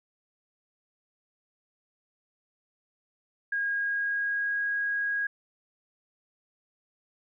sine tone with pitch glide, 1632 to 1644.3 Hz, G#6 to G#6, -31 to -18 cents, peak -26 dBFS, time 3.52-5.27 s, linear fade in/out 5 ms, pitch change +13 cents, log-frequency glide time 3.7-4.64 s, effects none

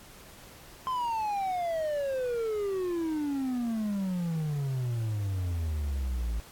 triangle exponential sweep, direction down, 1046.5 to 54 Hz, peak -26 dBFS, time 0.87-6.4 s, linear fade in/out 0 ms, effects pink hiss -51 dBFS RMS until 6.51 s + AAC 64 kbps

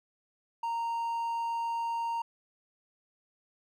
triangle tone, 927 Hz, A#5, 10 cents flat, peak -28 dBFS, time 0.63-2.22 s, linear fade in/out 5 ms, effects none

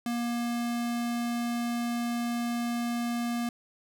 square tone, 237.4 Hz, A#3, 32 cents sharp, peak -29 dBFS, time 0.06-3.49 s, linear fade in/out 2 ms, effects none

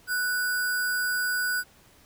sine tone with sample-and-hold, 1480 Hz, F#6, in tune, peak -24 dBFS, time 0.07-1.64 s, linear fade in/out 50 ms, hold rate 6300 Hz, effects pink hiss -57 dBFS RMS until 2.05 s

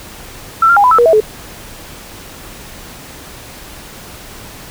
sine tone with pitch steps, 1336 / 1387 / 813 / 999 / 1316 / 478 / 651 / 430.2 Hz, E6 / F6 / G#5 / B5 / E6 / A#4 / E5 / A4, +23 / -12 / -37 / +20 / -3 / +43 / -22 / -39 cents, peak -5 dBFS, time 0.62-1.204 s, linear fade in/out 5 ms, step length 73 ms, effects pink hiss -33 dBFS RMS until 4.7 s

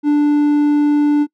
triangle tone, 293.9 Hz, D4, 1 cent sharp, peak -8 dBFS, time 0.03-1.27 s, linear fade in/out 50 ms, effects noise-tail reverb RT60 0.1 s tail -24 dB re dry

